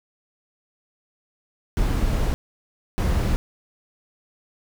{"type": "noise bursts at uneven times", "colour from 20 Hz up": "brown", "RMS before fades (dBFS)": -21, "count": 2, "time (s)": [[1.77, 2.34], [2.98, 3.36]], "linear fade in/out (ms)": 0, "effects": []}